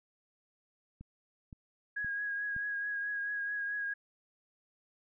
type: click train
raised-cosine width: 5 ms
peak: -35 dBFS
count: 4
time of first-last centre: 1.01-2.564 s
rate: 1.93 Hz
type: tone with vibrato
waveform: sine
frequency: 1650 Hz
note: G#6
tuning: 12 cents flat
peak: -33 dBFS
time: 1.96-3.94 s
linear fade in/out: 10 ms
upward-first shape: triangle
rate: 4.6 Hz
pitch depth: 30 cents each way
effects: none